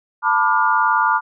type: chord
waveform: sine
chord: B half-diminished seventh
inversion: third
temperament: just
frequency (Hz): 889 / 987.8 / 1185.3 / 1422.4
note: A5 / B5 / D6 / F6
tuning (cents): +18 / 0 / +16 / +31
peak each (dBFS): -19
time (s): 0.22-1.21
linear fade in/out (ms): 50
effects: none